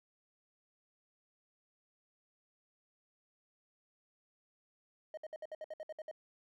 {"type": "tone bursts", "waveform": "triangle", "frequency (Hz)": 623, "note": "D#5", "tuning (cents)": 2, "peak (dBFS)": -39, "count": 11, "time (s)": [5.14, 6.113], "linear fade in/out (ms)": 2, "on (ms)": 33, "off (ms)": 61, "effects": []}